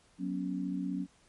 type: chord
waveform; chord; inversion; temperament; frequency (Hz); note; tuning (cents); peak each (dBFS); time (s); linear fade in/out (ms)
sine; F# suspended fourth; none; equal with one note detuned; 185 / 242.1 / 277.2; F#3 / B3 / C#4; 0 / -34 / 0; -35 / -40 / -35; 0.18-1.07; 50
effects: pink hiss -65 dBFS RMS until 1.28 s + MP3 48 kbps